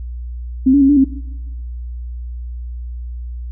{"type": "tone with pitch steps", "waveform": "sine", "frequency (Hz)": [262.1, 283.7, 271.4, 289.7, 267.8], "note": ["C4", "C#4", "C#4", "D4", "C4"], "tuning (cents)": [3, 40, -36, -24, 40], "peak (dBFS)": -7, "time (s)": [0.66, 1.045], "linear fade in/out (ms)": 10, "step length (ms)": 77, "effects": ["noise-tail reverb RT60 1.0 s tail -19 dB re dry", "added 60 Hz sine -24 dBFS peak until 3.51 s"]}